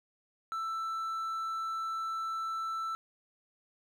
triangle tone, 1327 Hz, E6, 11 cents sharp, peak -31 dBFS, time 0.52-2.95 s, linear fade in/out 0 ms, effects none

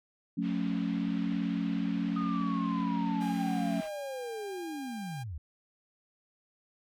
sine chord, F augmented, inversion none, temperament equal with one note detuned, 178.9 / 220 / 277.2 Hz, F3 / A3 / C#4, +42 / 0 / 0 cents, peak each -33 dBFS, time 0.37-3.81 s, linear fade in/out 10 ms
white low-pass noise, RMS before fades -50 dBFS, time 0.41-3.9 s, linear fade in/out 50 ms, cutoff 3300 Hz, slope 24 dB/octave
sine linear sweep, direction down, 1248 to 67.3 Hz, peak -36 dBFS, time 2.16-5.38 s, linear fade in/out 5 ms
sawtooth tone with vibrato, 803 Hz, G5, 41 cents sharp, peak -39 dBFS, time 3.2-5.24 s, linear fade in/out 20 ms, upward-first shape sine, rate 1.5 Hz, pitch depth 12 cents each way
effects none

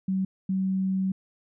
sine tone pair in turn, 190 / 190 Hz, F#3 / F#3, +46 / +46 cents, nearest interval unison, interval 0 cents, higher neither, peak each -23 dBFS, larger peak neither, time 0.08-0.25 / 0.49-1.12 s, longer second, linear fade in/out 5 ms, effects none

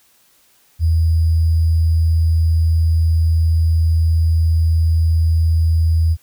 sine tone with sample-and-hold, 81.5 Hz, E2, 19 cents flat, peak -11 dBFS, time 0.79-6.17 s, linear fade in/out 50 ms, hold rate 4900 Hz, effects white hiss -55 dBFS RMS until 6.22 s

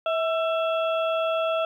harmonic tone with a mistuned harmonic, 668 Hz, E5, 23 cents sharp, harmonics 1 / 2 / 4 / 5, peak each -23 / -29 / -35 / -37 dBFS, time 0.06-1.65 s, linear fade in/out 2 ms, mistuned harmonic 1, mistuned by -49 cents, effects 10-bit

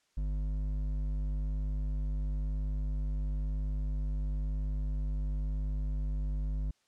sine tone with hard clipping, 50.5 Hz, G#1, 48 cents flat, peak -32 dBFS, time 0.17-6.71 s, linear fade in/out 5 ms, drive 8 dB, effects white hiss -73 dBFS RMS until 6.87 s + low-pass 7000 Hz 12 dB/octave

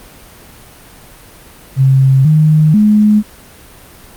sine tone with pitch steps, 133.7 / 154.5 / 211.1 Hz, C3 / D#3 / G#3, +38 / -12 / +29 cents, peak -5 dBFS, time 1.76-3.23 s, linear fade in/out 50 ms, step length 490 ms, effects pink hiss -38 dBFS RMS until 4.16 s + Opus 32 kbps

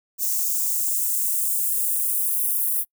violet noise with high-pass filter sweep, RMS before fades -23 dBFS, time 0.18-2.85 s, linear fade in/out 50 ms, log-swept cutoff 6400 to 11000 Hz, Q 1.9, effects noise-tail reverb RT60 0.1 s tail -26 dB re dry

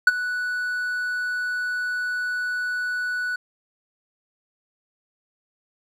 triangle tone with ADSR envelope, 1480 Hz, F#6, in tune, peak -6 dBFS, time 0.07-3.36 s, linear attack 4 ms, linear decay 29 ms, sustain -16 dB, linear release 5 ms, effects none

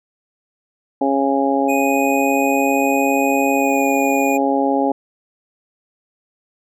harmonic tone, 137.5 Hz, C#3, 14 cents flat, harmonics 2 / 3 / 4 / 5 / 6, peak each -18 / -23 / -21 / -24 / -20 dBFS, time 1.01-4.92 s, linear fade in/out 5 ms
square tone with pitch glide, 2489 to 2450 Hz, D#7 to D#7, 0 to -27 cents, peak -23 dBFS, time 1.68-4.38 s, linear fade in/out 20 ms, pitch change -27 cents, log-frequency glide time 3.53-3.86 s
effects none

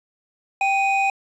triangle tone pair together, 784.4 / 2489 Hz, G5 / D#7, +1 / 0 cents, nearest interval octave + minor sixth, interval 1999 cents, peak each -17 / -20 dBFS, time 0.61-1.1 s, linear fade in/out 2 ms, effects resampled to 24000 Hz + 8-bit

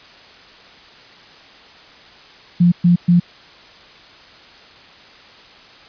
sine tone bursts, 174.61 Hz, F3, in tune, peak -8 dBFS, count 3, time 2.6-3.2 s, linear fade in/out 10 ms, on 120 ms, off 120 ms, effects white hiss -43 dBFS RMS until 5.88 s + resampled to 11025 Hz

